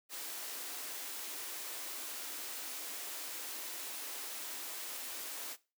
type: high-pass noise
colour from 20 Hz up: white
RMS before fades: -43 dBFS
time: 0.09-5.57 s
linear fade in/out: 50 ms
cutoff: 250 Hz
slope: 96 dB/octave
effects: noise-tail reverb RT60 0.3 s tail -19 dB re dry